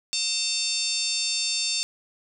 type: harmonic tone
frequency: 900 Hz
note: A5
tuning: 39 cents sharp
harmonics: 3 / 4 / 5 / 6 / 7 / 8 / 9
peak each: -33 / -31 / -29 / -31 / -35 / -34 / -32 dBFS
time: 0.13-1.83 s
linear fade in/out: 0 ms
effects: none